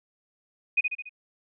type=tone with echo; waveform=sine; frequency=2489 Hz; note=D#7; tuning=in tune; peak=-18 dBFS; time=0.77-0.81 s; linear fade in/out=10 ms; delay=71 ms; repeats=4; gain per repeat=-5 dB; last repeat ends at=1.094 s; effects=none